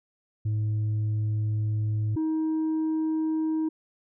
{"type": "tone pair in turn", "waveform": "sine", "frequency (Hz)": [107.1, 316], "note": ["A2", "D#4"], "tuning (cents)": [-46, 27], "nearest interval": "octave + perfect fifth", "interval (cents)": 1873, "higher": "second", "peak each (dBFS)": -21, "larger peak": "neither", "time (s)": [[0.45, 2.16], [2.16, 3.69]], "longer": "first", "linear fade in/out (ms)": 10, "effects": ["tanh soft clip ceiling -23 dBFS"]}